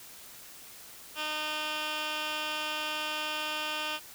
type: tone with band-pass filter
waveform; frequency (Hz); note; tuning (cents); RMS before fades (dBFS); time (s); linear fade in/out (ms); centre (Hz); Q
15% pulse; 305.9; D#4; -29; -34; 1.15-4; 50; 2700; 1.5
effects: white hiss -49 dBFS RMS until 4.14 s